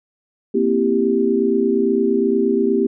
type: chord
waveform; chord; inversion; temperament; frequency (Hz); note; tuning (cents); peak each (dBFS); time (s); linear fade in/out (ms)
sine; C dominant seventh; third; equal; 233.1 / 261.6 / 329.6 / 392; Bb3 / C4 / E4 / G4; 0 / 0 / 0 / 0; -20 / -21 / -23 / -17; 0.54-2.87; 10
effects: none